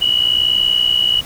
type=tone pair together; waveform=sine; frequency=2900 / 2961 Hz; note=F#7 / F#7; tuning=-35 / +1 cents; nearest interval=unison; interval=36 cents; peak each=-15 dBFS; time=0.01-1.21 s; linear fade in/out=10 ms; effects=pink hiss -34 dBFS RMS until 1.25 s